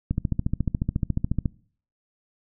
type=click train; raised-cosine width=5 ms; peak=-11 dBFS; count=20; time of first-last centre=0.11-1.458 s; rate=14.1 Hz; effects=noise-tail reverb RT60 0.5 s tail -22 dB re dry